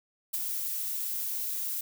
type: noise with ADSR envelope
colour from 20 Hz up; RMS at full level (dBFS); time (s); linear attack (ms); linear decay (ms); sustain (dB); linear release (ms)
violet; -29; 0.33-1.81; 15; 22; -4; 5
effects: none